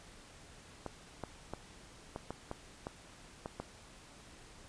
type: clicks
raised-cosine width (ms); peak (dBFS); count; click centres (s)
1; -25; 9; 0.863 / 1.237 / 1.536 / 2.161 / 2.306 / 2.514 / 2.869 / 3.459 / 3.6
effects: pink hiss -56 dBFS RMS until 4.68 s + resampled to 22050 Hz